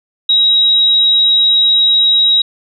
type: tone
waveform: sine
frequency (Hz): 3827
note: A#7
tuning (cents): +45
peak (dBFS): -7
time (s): 0.29-2.42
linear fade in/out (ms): 5
effects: none